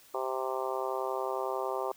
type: harmonic tone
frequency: 130.81 Hz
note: C3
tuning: in tune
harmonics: 3 / 4 / 5 / 6 / 7 / 8 / 9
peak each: -36 / -37 / -38 / -39 / -39 / -40 / -41 dBFS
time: 0.14-1.92 s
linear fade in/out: 5 ms
effects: white hiss -58 dBFS RMS until 1.96 s